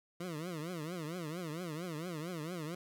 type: tone with vibrato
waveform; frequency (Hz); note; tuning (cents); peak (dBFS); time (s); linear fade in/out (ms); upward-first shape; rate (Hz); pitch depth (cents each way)
20% pulse; 165.7; E3; +9; -34; 0.2-2.75; 5; triangle; 4.4; 220
effects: none